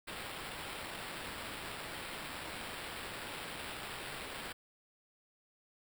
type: noise with sample-and-hold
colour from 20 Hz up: white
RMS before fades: -44 dBFS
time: 0.07-4.53 s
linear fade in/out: 10 ms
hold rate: 6300 Hz
effects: none